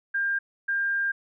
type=tone pair in turn; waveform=sine; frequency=1600 / 1600 Hz; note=G6 / G6; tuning=+35 / +35 cents; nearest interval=unison; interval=0 cents; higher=neither; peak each=-23 dBFS; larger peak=neither; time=0.14-0.39 / 0.68-1.12 s; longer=second; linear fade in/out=10 ms; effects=none